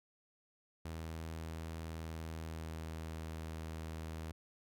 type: tone with pitch glide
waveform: sawtooth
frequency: 81 to 80.02 Hz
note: E2 to D#2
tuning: -30 to +49 cents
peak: -38 dBFS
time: 0.85-4.32 s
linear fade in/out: 5 ms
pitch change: -21 cents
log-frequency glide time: 1.89-3.41 s
effects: none